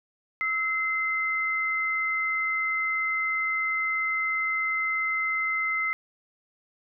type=tone pair together; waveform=sine; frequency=1304 / 2067 Hz; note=E6 / C7; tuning=-19 / -22 cents; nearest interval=minor sixth; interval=797 cents; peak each=-31 / -25 dBFS; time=0.41-5.93 s; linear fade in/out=0 ms; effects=none